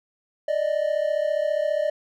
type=tone pair together; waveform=triangle; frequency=587.3 / 622.1 Hz; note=D5 / D#5; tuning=0 / 0 cents; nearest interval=minor second; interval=100 cents; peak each=-22 dBFS; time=0.48-1.9 s; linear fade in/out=5 ms; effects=none